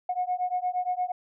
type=beating tone pair; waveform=sine; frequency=722 / 730.6 Hz; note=F#5 / F#5; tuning=-43 / -22 cents; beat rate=8.6 Hz; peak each=-28 / -28 dBFS; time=0.09-1.12 s; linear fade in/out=5 ms; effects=tanh soft clip ceiling -19 dBFS